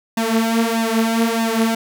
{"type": "tone with flanger", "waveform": "sawtooth", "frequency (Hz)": 226.8, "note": "A#3", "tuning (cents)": -47, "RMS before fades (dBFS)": -18, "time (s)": [0.17, 1.75], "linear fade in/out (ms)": 5, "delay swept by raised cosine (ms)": [1.1, 5.8], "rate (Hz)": 1.6, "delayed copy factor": 0.75, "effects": []}